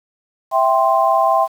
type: chord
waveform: sine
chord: C major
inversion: first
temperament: equal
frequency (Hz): 659.3 / 784 / 1046.5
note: E5 / G5 / C6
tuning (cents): 0 / 0 / 0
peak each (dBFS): -16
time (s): 0.51-1.48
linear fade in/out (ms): 50
effects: 7-bit